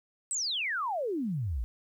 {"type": "exponential sweep", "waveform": "sine", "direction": "down", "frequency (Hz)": [8372, 51.91], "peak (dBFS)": -29, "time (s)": [0.31, 1.64], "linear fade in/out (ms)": 0, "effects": ["11-bit"]}